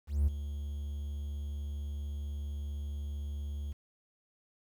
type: tone with ADSR envelope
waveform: triangle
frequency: 72.2 Hz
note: D2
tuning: 29 cents flat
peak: -20 dBFS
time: 0.07-3.73 s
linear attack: 200 ms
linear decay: 17 ms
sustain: -13 dB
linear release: 10 ms
effects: tanh soft clip ceiling -17 dBFS + 10-bit